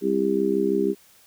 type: harmonic tone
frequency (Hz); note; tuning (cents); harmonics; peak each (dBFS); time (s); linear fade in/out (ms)
66.2; C2; +21; 3 / 4 / 5 / 6; -27 / -28 / -25 / -22; 0.01-0.95; 50
effects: white hiss -55 dBFS RMS until 1.26 s